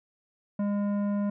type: tone with tanh clipping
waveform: sine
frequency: 203.6 Hz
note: G#3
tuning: 34 cents flat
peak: -27 dBFS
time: 0.59-1.3 s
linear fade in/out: 5 ms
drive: 12 dB
effects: none